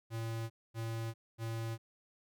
square tone bursts, 113.7 Hz, A#2, 43 cents flat, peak -37 dBFS, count 3, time 0.1-1.78 s, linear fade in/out 50 ms, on 400 ms, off 240 ms, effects none

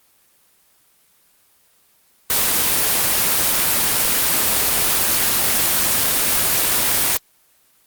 white noise, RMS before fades -17 dBFS, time 2.3-7.17 s, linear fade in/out 2 ms, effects white hiss -57 dBFS RMS until 7.86 s + Opus 24 kbps

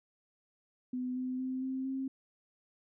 sine tone with pitch steps, 251.8 / 255.3 / 258.9 / 262.5 / 266.2 Hz, B3 / C4 / C4 / C4 / C4, +34 / -42 / -18 / +6 / +30 cents, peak -33 dBFS, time 0.93-2.08 s, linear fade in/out 5 ms, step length 230 ms, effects none

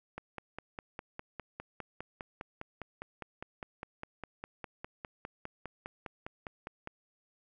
click train, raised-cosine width 0.5 ms, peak -25 dBFS, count 34, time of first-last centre 0.18-6.874 s, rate 4.93 Hz, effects none

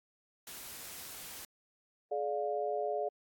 white noise, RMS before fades -46 dBFS, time 0.47-1.45 s, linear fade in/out 2 ms
sine chord, D diminished, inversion second, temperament just, 422.9 / 587.3 / 704.8 Hz, Ab4 / D5 / F5, +31 / 0 / +16 cents, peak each -36 dBFS, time 2.11-3.09 s, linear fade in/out 10 ms
effects AAC 64 kbps

